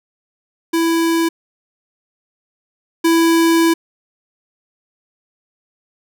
square tone pair in turn, 331.1 / 331.1 Hz, E4 / E4, +8 / +8 cents, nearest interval unison, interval 0 cents, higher neither, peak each -14 / -11 dBFS, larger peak second, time 0.73-1.29 / 3.04-3.74 s, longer second, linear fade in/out 10 ms, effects none

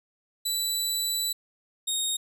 20% pulse tone pair in turn, 3963 / 3725 Hz, B7 / A#7, +5 / -2 cents, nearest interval minor second, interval 107 cents, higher first, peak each -20 dBFS, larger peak neither, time 0.45-1.33 / 1.87-2.17 s, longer first, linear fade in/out 10 ms, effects none

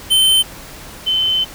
square / sine tone pair in turn, 3084 / 3064 Hz, G7 / G7, -29 / -40 cents, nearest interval unison, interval 11 cents, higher first, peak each -10 / -13 dBFS, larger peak first, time 0.1-0.43 / 1.06-1.45 s, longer second, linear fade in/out 20 ms, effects pink hiss -35 dBFS RMS until 1.54 s

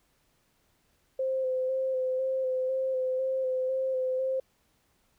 sine tone with vibrato, 520 Hz, C5, 11 cents flat, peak -26 dBFS, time 1.19-4.4 s, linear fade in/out 5 ms, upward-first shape square, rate 2 Hz, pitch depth 18 cents each way, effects pink hiss -70 dBFS RMS until 5.18 s

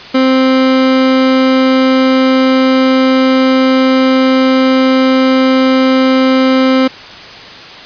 30% pulse tone, 261.6 Hz, C4, in tune, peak -4 dBFS, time 0.14-6.88 s, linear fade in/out 10 ms, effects white hiss -30 dBFS RMS until 7.85 s + resampled to 11025 Hz

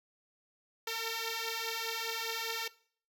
5% pulse beating tone pair, 450.8 / 455.7 Hz, A4 / A#4, +42 / -39 cents, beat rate 4.9 Hz, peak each -27 / -25 dBFS, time 0.87-2.68 s, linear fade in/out 5 ms, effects noise-tail reverb RT60 0.5 s tail -20 dB re dry

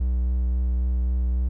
triangle tone with vibrato, 61.8 Hz, B1, 2 cents sharp, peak -18 dBFS, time 0-1.49 s, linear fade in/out 10 ms, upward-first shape triangle, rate 3.7 Hz, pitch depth 21 cents each way, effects none

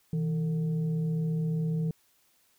sine tone with frequency modulation, 161.3 Hz, E3, 37 cents flat, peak -26 dBFS, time 0.13-1.91 s, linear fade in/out 2 ms, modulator 288 Hz, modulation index 0.36, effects white hiss -67 dBFS RMS until 2.58 s

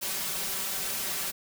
white noise with comb filter, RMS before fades -32 dBFS, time 0.01-1.32 s, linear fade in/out 20 ms, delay 5.2 ms, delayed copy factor +0.65, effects none

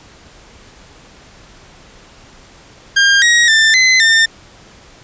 sawtooth tone with pitch steps, 1605 / 1893 / 1782 / 2040 / 1804 Hz, G6 / A#6 / A6 / C7 / A6, +40 / +26 / +22 / -44 / +43 cents, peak -4 dBFS, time 2.96-4.26 s, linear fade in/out 10 ms, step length 260 ms, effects pink hiss -42 dBFS RMS until 5.03 s + resampled to 16000 Hz

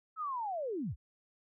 sine linear sweep, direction down, 1318.5 to 41.2 Hz, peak -34 dBFS, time 0.16-0.96 s, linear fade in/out 50 ms, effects none

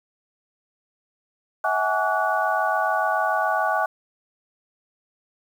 sine tone cluster, 645 / 755 / 842 / 1144 / 1471 Hz, E5 / F#5 / G#5 / D6 / F#6, -38 / +35 / +24 / -46 / -11 cents, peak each -26 dBFS, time 1.64-3.86 s, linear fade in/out 5 ms, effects 8-bit

